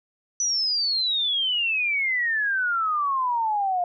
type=exponential sweep; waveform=sine; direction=down; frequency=5990 to 698.5 Hz; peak=-21 dBFS; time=0.4-3.84 s; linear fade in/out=2 ms; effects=none